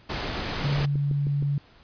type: noise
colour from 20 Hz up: pink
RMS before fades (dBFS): -30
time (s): 0.09-0.86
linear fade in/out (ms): 10
type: tone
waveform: sine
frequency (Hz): 142.5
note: C#3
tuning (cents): +48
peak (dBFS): -22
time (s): 0.64-1.58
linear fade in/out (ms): 2
type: click train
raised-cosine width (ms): 3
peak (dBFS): -22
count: 5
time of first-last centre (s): 0.8-1.425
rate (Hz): 6.4
effects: pink hiss -55 dBFS RMS until 1.83 s + resampled to 11025 Hz